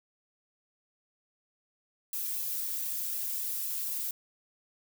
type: noise with flanger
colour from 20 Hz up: violet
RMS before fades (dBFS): -34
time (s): 2.13-4.11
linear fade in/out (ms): 2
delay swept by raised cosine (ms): 1.3 to 2.8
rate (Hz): 3.9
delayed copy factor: -0.85
effects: none